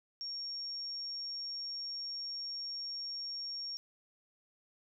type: tone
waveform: sine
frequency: 5540 Hz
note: F8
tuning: 15 cents flat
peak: -38 dBFS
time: 0.21-3.77 s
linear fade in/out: 0 ms
effects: none